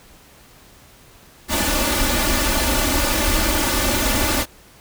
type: noise with comb filter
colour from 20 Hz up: pink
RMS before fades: -19 dBFS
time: 1.48-4.46 s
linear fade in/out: 50 ms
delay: 3.4 ms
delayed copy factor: +0.95
effects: pink hiss -48 dBFS RMS until 4.8 s